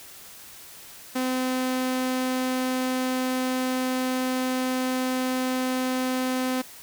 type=tone; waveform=sawtooth; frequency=256.5 Hz; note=C4; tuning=34 cents flat; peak=-20 dBFS; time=1.15-6.62 s; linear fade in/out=10 ms; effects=white hiss -45 dBFS RMS until 6.82 s

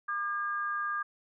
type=tone pair together; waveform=sine; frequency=1200 / 1622 Hz; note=D6 / G#6; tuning=+37 / -41 cents; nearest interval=perfect fourth; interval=522 cents; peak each=-32 / -34 dBFS; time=0.08-1.03 s; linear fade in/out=10 ms; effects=none

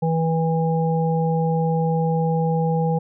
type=harmonic tone; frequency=162.8 Hz; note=E3; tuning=21 cents flat; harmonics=1 / 3 / 5; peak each=-19 / -24 / -26 dBFS; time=0.02-2.99 s; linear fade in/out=10 ms; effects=none

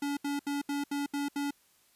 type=tone bursts; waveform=square; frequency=285 Hz; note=C#4; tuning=48 cents sharp; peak=-31 dBFS; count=7; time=0.02-1.508 s; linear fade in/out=5 ms; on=150 ms; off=73 ms; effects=white hiss -66 dBFS RMS until 1.95 s + resampled to 32000 Hz

